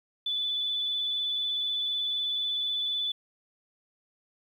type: tone with vibrato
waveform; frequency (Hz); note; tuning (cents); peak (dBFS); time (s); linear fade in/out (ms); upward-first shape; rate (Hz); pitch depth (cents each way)
sine; 3481; A7; -19; -27; 0.26-3.12; 5; sine; 16; 12
effects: 10-bit